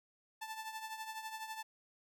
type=tone with tremolo; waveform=sawtooth; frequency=880 Hz; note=A5; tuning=in tune; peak=-36 dBFS; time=0.41-1.63 s; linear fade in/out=10 ms; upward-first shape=triangle; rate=12 Hz; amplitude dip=70%; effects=none